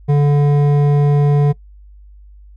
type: tone with hard clipping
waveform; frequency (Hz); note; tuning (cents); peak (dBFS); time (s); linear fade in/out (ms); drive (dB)
sine; 144.8; D3; -24; -11; 0.08-1.53; 20; 10
effects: noise-tail reverb RT60 0.1 s tail -21 dB re dry + added 50 Hz sine -38 dBFS peak until 2.56 s